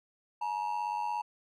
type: ring-modulated tone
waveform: triangle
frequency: 900 Hz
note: A5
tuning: 39 cents sharp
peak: -26 dBFS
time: 0.41-1.22 s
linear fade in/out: 10 ms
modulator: 48.5 Hz
effects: none